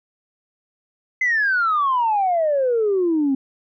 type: exponential sweep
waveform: sine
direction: down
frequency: 2068 to 262.6 Hz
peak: -15 dBFS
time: 1.21-3.35 s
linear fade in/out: 5 ms
effects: tanh soft clip ceiling -12 dBFS